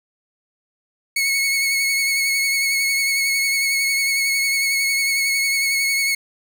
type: tone with vibrato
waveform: sawtooth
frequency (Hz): 2200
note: C#7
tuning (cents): -14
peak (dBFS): -14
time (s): 1.16-6.15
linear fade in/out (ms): 5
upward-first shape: sine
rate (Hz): 11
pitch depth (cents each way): 24
effects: none